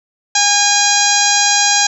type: harmonic tone with a mistuned harmonic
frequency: 816 Hz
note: G#5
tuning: 31 cents flat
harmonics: 1 / 2 / 3 / 4 / 5 / 6 / 7 / 8 / 9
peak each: -17 / -19 / -21 / -22 / -19 / -20 / -19 / -16 / -21 dBFS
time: 0.35-1.87 s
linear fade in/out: 5 ms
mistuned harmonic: 5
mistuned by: -22 cents
effects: none